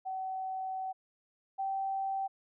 sine tone pair in turn, 758 / 776.2 Hz, F#5 / G5, +42 / -17 cents, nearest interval unison, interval 41 cents, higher second, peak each -34 / -31 dBFS, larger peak second, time 0.05-0.93 / 1.58-2.28 s, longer first, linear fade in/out 20 ms, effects none

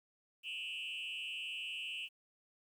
sine tone with frequency modulation, 2794 Hz, F7, in tune, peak -38 dBFS, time 0.43-2.09 s, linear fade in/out 50 ms, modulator 155 Hz, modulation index 1.6, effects tanh soft clip ceiling -37 dBFS + 11-bit

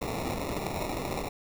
white noise with sample-and-hold, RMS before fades -33 dBFS, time 0.01-1.29 s, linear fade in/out 10 ms, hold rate 1575 Hz, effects none

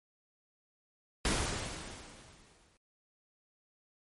pink noise with exponential decay, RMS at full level -29 dBFS, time 1.25-2.77 s, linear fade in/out 1 ms, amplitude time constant 330 ms, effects MP3 48 kbps

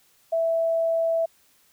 sine tone, 659.3 Hz, E5, in tune, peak -20 dBFS, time 0.32-1.26 s, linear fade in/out 10 ms, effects white hiss -61 dBFS RMS until 1.72 s

